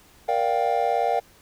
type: chord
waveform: triangle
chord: G minor seventh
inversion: first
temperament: just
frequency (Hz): 470.4 / 588 / 705.6 / 784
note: Bb4 / D5 / F5 / G5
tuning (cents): +16 / +2 / +18 / 0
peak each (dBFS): -25 / -26 / -22 / -23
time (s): 0.28-1.2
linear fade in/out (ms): 10
effects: pink hiss -54 dBFS RMS until 1.41 s